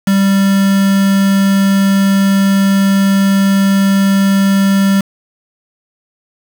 triangle tone with quantisation, 196 Hz, G3, in tune, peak -6 dBFS, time 0.07-5.01 s, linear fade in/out 5 ms, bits 3, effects none

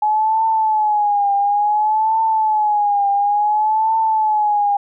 sine tone with vibrato, 845 Hz, G#5, 30 cents sharp, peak -13 dBFS, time 0.02-4.77 s, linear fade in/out 5 ms, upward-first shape triangle, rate 0.57 Hz, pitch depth 98 cents each way, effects none

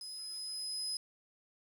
35% pulse tone with level ramp, 5050 Hz, D#8, 25 cents sharp, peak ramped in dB -41 to -32 dBFS, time 0.01-0.97 s, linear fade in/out 2 ms, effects 10-bit

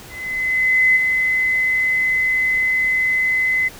sine tone with ADSR envelope, 2034 Hz, C7, 50 cents flat, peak -10 dBFS, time 0.08-3.69 s, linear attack 880 ms, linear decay 15 ms, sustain -5 dB, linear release 18 ms, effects pink hiss -39 dBFS RMS until 3.79 s

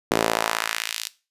sawtooth tone with high-pass filter sweep, 55.7 Hz, A1, 22 cents sharp, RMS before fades -25 dBFS, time 0.11-1.08 s, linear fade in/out 0 ms, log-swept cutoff 330 to 4300 Hz, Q 1.1, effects noise-tail reverb RT60 0.3 s tail -17 dB re dry + resampled to 32000 Hz

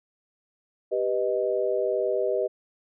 sine chord, G augmented, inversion none, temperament equal, 392 / 493.9 / 622.3 Hz, G4 / B4 / D#5, 0 / 0 / 0 cents, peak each -27 dBFS, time 0.91-2.48 s, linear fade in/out 20 ms, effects none

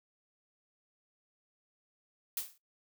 blue noise with exponential decay, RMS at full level -32 dBFS, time 2.37-2.58 s, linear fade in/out 2 ms, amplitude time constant 45 ms, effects noise-tail reverb RT60 0.2 s tail -26 dB re dry

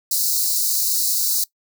white high-pass noise, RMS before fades -20 dBFS, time 0.11-1.44 s, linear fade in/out 5 ms, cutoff 4000 Hz, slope 96 dB/octave, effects noise-tail reverb RT60 0.1 s tail -20 dB re dry

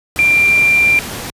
sine tone in noise, 2373 Hz, D7, 17 cents sharp, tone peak -8 dBFS, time 0.19-0.99 s, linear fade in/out 0 ms, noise pink, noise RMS -25 dBFS, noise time 0.16-1.3 s, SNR +14 dB, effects high-pass 60 Hz 12 dB/octave + resampled to 32000 Hz

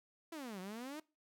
sawtooth exponential two-way sweep, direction down then up, 343 to 179.4 to 319.5 Hz, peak -40 dBFS, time 0.32-1 s, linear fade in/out 5 ms, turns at 0.6 s, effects noise-tail reverb RT60 0.3 s tail -23 dB re dry

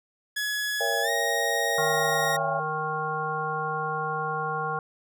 sawtooth tone with pitch glide, 1689 to 1874.1 Hz, G#6 to A#6, +29 to +9 cents, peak -23 dBFS, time 0.36-2.37 s, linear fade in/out 10 ms, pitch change +180 cents, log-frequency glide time 1.02-1.1 s
sine chord, A# diminished seventh, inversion none, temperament just, 466.2 / 559.4 / 671.3 / 805.5 Hz, A#4 / C#5 / E5 / G5, 0 / +16 / +31 / +47 cents, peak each -31 dBFS, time 0.8-2.6 s, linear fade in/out 10 ms
harmonic tone, 155.56 Hz, D#3, in tune, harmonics 1 / 3 / 5 / 7 / 9, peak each -36 / -34 / -32 / -31 / -33 dBFS, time 1.78-4.79 s, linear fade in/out 2 ms
effects none

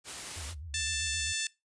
white noise, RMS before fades -40 dBFS, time 0.04-0.55 s, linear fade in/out 50 ms
sine tone with vibrato, 77.78 Hz, D#2, in tune, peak -40 dBFS, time 0.36-1.33 s, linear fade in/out 10 ms, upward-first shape sine, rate 7.7 Hz, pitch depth 200 cents each way
harmonic tone, 885 Hz, A5, 10 cents sharp, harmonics 2 / 3 / 4 / 5 / 6 / 7 / 8 / 9 / 10, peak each -39 / -38 / -37 / -41 / -41 / -40 / -40 / -43 / -42 dBFS, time 0.74-1.47 s, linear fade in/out 2 ms
effects noise-tail reverb RT60 0.2 s tail -20 dB re dry + resampled to 22050 Hz

